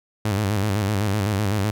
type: tone with vibrato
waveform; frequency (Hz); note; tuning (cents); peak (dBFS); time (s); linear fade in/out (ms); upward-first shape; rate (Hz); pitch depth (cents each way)
sawtooth; 102.1; G#2; -29; -16; 0.25-1.71; 5; square; 7.9; 86
effects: none